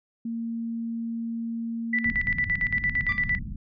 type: tone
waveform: sine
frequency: 230 Hz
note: A#3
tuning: 23 cents flat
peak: -28 dBFS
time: 0.25-2.12 s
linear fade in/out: 5 ms
type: tone with tremolo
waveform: sine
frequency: 1975.5 Hz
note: B6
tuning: in tune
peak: -21 dBFS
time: 1.93-3.39 s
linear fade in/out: 5 ms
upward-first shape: square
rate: 8.8 Hz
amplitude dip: 75%
type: low-pass noise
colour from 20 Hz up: pink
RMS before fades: -34 dBFS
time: 2.05-3.56 s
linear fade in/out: 2 ms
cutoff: 240 Hz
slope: 48 dB/octave
type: tone with exponential decay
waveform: sawtooth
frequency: 1174.7 Hz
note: D6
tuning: in tune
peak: -28 dBFS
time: 3.09-3.31 s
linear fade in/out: 2 ms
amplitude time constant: 47 ms
effects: resampled to 11025 Hz